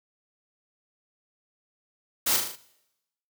white noise with echo, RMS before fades -24 dBFS, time 2.26-2.37 s, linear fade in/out 10 ms, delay 38 ms, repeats 5, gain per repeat -4 dB, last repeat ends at 2.56 s, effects noise-tail reverb RT60 0.9 s tail -20 dB re dry + high-pass 150 Hz 12 dB/octave

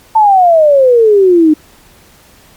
sine exponential sweep, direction down, 899 to 300.4 Hz, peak -3 dBFS, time 0.15-1.54 s, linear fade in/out 10 ms, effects pink hiss -43 dBFS RMS until 2.56 s + MP3 96 kbps

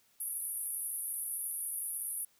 white band-pass noise, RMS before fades -38 dBFS, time 0.2-2.25 s, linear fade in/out 5 ms, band 9700 to 12000 Hz, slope 96 dB/octave, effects white hiss -69 dBFS RMS until 2.39 s

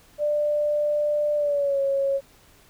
sine tone with pitch glide, 593 to 550.1 Hz, D5 to C#5, +17 to -13 cents, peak -20 dBFS, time 0.18-2.21 s, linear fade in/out 50 ms, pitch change -130 cents, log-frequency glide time 1.36-1.8 s, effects pink hiss -55 dBFS RMS until 2.69 s

